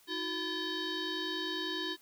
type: tone with frequency modulation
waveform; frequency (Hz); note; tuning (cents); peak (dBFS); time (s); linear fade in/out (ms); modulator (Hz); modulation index
sine; 1735; A6; -25; -33; 0.07-1.97; 50; 684; 3.8
effects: white hiss -63 dBFS RMS until 2.01 s